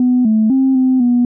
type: tone with pitch steps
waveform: sine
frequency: 249.8 / 218.2 / 265.3 / 258.5 / 243.4 Hz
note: B3 / A3 / C4 / C4 / B3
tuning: +20 / -14 / +24 / -21 / -25 cents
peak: -8 dBFS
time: 0-1.25 s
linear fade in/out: 2 ms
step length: 250 ms
effects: tanh soft clip ceiling -5 dBFS